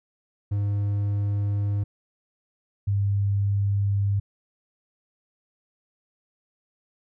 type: tone pair in turn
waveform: triangle / sine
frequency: 101.7 / 100.18 Hz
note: G#2 / G2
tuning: -36 / +38 cents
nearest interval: unison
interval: 26 cents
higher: first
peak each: -20 dBFS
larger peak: neither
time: 0.51-1.84 / 2.87-4.2 s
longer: neither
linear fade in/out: 10 ms
effects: none